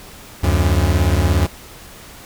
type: beating tone pair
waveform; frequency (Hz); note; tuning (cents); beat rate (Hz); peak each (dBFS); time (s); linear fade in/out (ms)
40% pulse; 74 / 91; D2 / F#2; +14 / -28; 17; -15; 0.43-1.47; 10
effects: pink hiss -39 dBFS RMS until 2.25 s